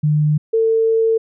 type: tone pair in turn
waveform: sine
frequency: 150.7 / 449 Hz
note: D3 / A4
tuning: +45 / +35 cents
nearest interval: octave + perfect fifth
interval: 1890 cents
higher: second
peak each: -12 dBFS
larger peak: neither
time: 0.03-0.38 / 0.53-1.18 s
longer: second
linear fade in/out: 10 ms
effects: none